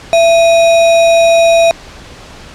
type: tone with sample-and-hold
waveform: sine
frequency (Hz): 668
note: E5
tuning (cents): +23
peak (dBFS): -4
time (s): 0.13-1.71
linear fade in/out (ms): 0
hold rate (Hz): 3150
effects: pink hiss -33 dBFS RMS until 2.54 s + low-pass 6000 Hz 12 dB/octave